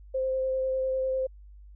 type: tone with vibrato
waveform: sine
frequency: 523.3 Hz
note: C5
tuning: in tune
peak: -25 dBFS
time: 0.14-1.27 s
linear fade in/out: 10 ms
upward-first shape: sine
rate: 10 Hz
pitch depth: 10 cents each way
effects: added 50 Hz sine -46 dBFS peak until 1.75 s